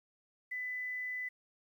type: tone with quantisation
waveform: sine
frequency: 2000 Hz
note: B6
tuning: 21 cents sharp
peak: -36 dBFS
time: 0.51-1.29 s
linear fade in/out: 10 ms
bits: 11
effects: none